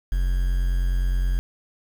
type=tone with quantisation; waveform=triangle; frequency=44.71 Hz; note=F1; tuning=41 cents sharp; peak=-17 dBFS; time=0.12-1.39 s; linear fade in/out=0 ms; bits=7; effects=none